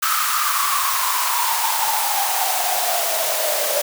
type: noise with high-pass filter sweep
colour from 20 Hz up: white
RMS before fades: -20 dBFS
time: 0.02-3.82 s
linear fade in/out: 10 ms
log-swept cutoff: 1300 to 570 Hz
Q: 9.7
effects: none